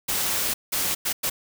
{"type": "noise bursts at uneven times", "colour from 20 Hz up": "white", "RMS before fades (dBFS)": -25, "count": 4, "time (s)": [[0.08, 0.54], [0.72, 0.95], [1.05, 1.13], [1.23, 1.3]], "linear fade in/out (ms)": 10, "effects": []}